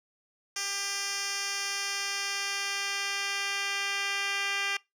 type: tone with band-pass filter sweep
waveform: 10% pulse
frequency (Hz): 398.1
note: G4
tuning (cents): +27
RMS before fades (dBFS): -32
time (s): 0.56-4.77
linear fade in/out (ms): 5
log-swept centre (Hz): 5600 to 3200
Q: 1.5
effects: noise-tail reverb RT60 0.2 s tail -23 dB re dry